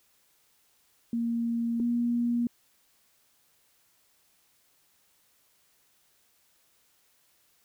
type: tone pair in turn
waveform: sine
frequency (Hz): 233.1 / 238.1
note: A#3 / A#3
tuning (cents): 0 / +37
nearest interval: unison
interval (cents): 37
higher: second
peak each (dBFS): -26 / -24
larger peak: second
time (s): 1.13-1.8 / 1.8-2.47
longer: neither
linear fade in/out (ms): 2
effects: white hiss -67 dBFS RMS until 7.64 s